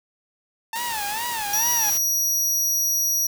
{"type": "tone with vibrato", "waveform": "sawtooth", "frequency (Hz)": 886, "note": "A5", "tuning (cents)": 12, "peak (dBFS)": -23, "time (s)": [0.73, 1.9], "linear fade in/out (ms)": 2, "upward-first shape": "sine", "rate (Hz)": 2.3, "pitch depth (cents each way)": 150}
{"type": "noise", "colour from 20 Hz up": "white", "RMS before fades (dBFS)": -32, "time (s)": [0.75, 1.98], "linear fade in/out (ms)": 10}
{"type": "tone", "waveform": "sawtooth", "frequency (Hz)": 5770, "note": "F#8", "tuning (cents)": -44, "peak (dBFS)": -17, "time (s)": [1.53, 3.27], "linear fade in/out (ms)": 5}
{"effects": []}